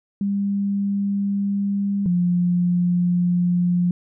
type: tone pair in turn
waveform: sine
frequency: 199.9 / 176.75 Hz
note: G3 / F3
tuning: +34 / +21 cents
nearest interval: major second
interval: 213 cents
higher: first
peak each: -19 / -16 dBFS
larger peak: second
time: 0.21-2.06 / 2.06-3.91 s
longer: neither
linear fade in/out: 2 ms
effects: none

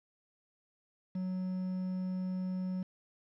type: tone with quantisation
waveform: triangle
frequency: 185 Hz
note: F#3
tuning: in tune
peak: -31 dBFS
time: 1.15-2.83 s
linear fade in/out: 5 ms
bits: 9
effects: low-pass 3000 Hz 12 dB/octave

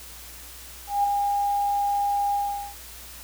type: tone with ADSR envelope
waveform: sine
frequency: 810 Hz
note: G#5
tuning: 43 cents flat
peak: -17 dBFS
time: 0.87-2.75 s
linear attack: 170 ms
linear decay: 4 ms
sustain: -4 dB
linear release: 410 ms
effects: added 60 Hz sine -47 dBFS peak until 3.23 s + white hiss -43 dBFS RMS until 3.23 s

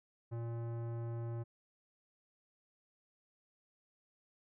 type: tone with tanh clipping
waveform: sine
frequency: 116.54 Hz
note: A#2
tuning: in tune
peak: -40 dBFS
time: 0.31-1.44 s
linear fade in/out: 20 ms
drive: 17 dB
effects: none

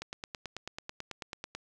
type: click train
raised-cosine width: 0.2 ms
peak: -21 dBFS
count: 15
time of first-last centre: 0.02-1.55 s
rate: 9.15 Hz
effects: none

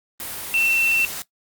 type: tone in noise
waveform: sine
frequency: 2692 Hz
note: E7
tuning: 36 cents sharp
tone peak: -17 dBFS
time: 0.54-1.05 s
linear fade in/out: 0 ms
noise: white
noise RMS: -31 dBFS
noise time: 0.2-1.22 s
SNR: +11 dB
effects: noise-tail reverb RT60 0.1 s tail -18 dB re dry + Opus 32 kbps

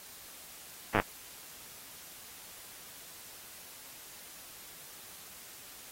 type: slowing click train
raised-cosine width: 0.5 ms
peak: -11 dBFS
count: 6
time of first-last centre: 0.95-1 s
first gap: 9 ms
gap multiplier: 1.05
effects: white hiss -50 dBFS RMS until 5.91 s + AAC 48 kbps

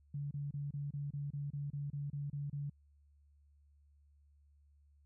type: tone bursts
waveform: sine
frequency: 143.2 Hz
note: D3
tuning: 43 cents flat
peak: -37 dBFS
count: 13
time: 0.14-2.698 s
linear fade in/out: 5 ms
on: 170 ms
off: 29 ms
effects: added 72 Hz sine -64 dBFS peak until 5.05 s

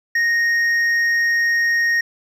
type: tone with hard clipping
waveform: sine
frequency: 1862 Hz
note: A#6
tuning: 2 cents flat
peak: -16 dBFS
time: 0.15-2.01 s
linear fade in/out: 5 ms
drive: 4 dB
effects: none

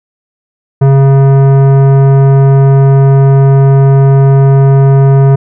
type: tone with tanh clipping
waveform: sine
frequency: 136.6 Hz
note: C#3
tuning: 25 cents flat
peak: -4 dBFS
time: 0.81-5.36 s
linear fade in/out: 10 ms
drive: 15 dB
effects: none

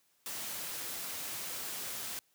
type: noise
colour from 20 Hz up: white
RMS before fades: -40 dBFS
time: 0.26-2.19 s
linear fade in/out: 0 ms
effects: white hiss -72 dBFS RMS until 2.34 s + high-pass 100 Hz 12 dB/octave

